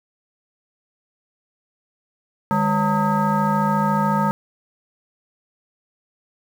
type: tone with frequency modulation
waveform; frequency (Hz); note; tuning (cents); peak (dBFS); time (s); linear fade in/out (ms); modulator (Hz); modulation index
sine; 558; C#5; +11; -16; 2.51-4.31; 0; 354; 2
effects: 7-bit